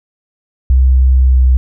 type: tone with pitch glide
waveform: sine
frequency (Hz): 64.6 to 63.78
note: C2 to C2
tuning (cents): -21 to -44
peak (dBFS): -5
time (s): 0.7-1.57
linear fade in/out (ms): 0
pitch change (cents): -23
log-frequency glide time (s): 1.23-1.4
effects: none